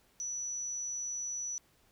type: tone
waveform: sine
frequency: 5920 Hz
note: F#8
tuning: in tune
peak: -35 dBFS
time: 0.2-1.58 s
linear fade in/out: 0 ms
effects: pink hiss -68 dBFS RMS until 1.91 s